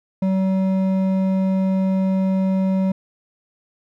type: tone with hard clipping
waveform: triangle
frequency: 190.1 Hz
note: F#3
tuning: 47 cents sharp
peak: -18 dBFS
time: 0.22-2.92 s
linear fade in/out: 5 ms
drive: 12 dB
effects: none